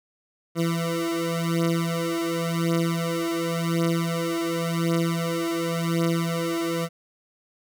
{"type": "beating tone pair", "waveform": "20% pulse", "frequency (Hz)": [166.6, 167.51], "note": ["E3", "E3"], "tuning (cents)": [19, 28], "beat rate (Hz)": 0.91, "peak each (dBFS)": -21, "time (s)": [0.55, 6.89], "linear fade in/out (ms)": 50, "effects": []}